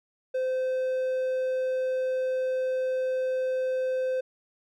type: tone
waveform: triangle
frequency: 516 Hz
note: C5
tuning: 24 cents flat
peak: -23 dBFS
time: 0.34-4.21 s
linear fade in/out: 10 ms
effects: none